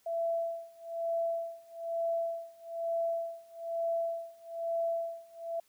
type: tone with tremolo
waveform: sine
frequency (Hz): 669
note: E5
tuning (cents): +25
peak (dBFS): -28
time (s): 0.06-5.6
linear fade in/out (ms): 5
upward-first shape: sine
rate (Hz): 1.1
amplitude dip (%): 95
effects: white hiss -69 dBFS RMS until 5.68 s